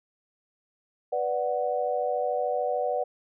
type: chord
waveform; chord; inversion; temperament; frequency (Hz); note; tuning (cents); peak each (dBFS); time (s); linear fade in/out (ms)
sine; B minor; none; equal; 493.9 / 587.3 / 740; B4 / D5 / F#5; 0 / 0 / 0; -29; 1.12-3.04; 10
effects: none